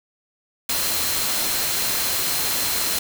sine tone in noise, 4137 Hz, C8, 20 cents flat, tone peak -31 dBFS, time 0.69-2.99 s, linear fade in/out 5 ms, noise white, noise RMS -23 dBFS, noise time 0.69-2.99 s, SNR -11 dB, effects none

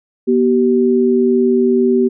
sine tone pair together, 242.1 / 384.1 Hz, B3 / G4, -34 / -35 cents, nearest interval minor sixth, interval 799 cents, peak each -13 / -12 dBFS, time 0.27-2.09 s, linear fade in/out 20 ms, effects none

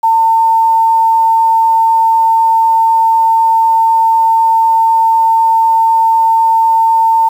sine tone with quantisation, 902 Hz, A5, 43 cents sharp, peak -6 dBFS, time 0.03-7.29 s, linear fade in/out 10 ms, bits 6, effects none

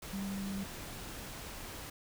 sine tone in noise, 196 Hz, G3, in tune, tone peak -36 dBFS, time 0.13-0.64 s, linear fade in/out 5 ms, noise pink, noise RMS -45 dBFS, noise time 0.02-1.9 s, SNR +6 dB, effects none

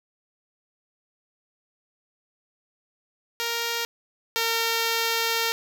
5% pulse tone pair in turn, 466.2 / 457.9 Hz, A#4 / A#4, 0 / -31 cents, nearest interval unison, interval 31 cents, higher first, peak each -14 / -11 dBFS, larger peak second, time 3.4-3.85 / 4.36-5.52 s, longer second, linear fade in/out 0 ms, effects none

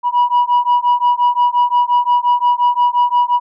sine beating tone pair, 970 / 975.7 Hz, B5 / B5, -31 / -21 cents, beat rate 5.7 Hz, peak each -12 dBFS, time 0.03-3.4 s, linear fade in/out 50 ms, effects tanh soft clip ceiling -7 dBFS

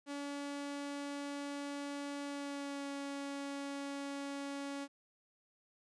sawtooth tone with pitch glide, 284.6 to 280.2 Hz, C#4 to C#4, +46 to +19 cents, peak -36 dBFS, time 0.06-4.88 s, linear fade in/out 50 ms, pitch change -27 cents, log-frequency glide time 2.25-2.88 s, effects resampled to 22050 Hz + 13-bit

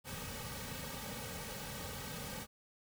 pink noise with comb filter, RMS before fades -44 dBFS, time 0.04-2.47 s, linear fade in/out 50 ms, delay 2.9 ms, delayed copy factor -0.95, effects none

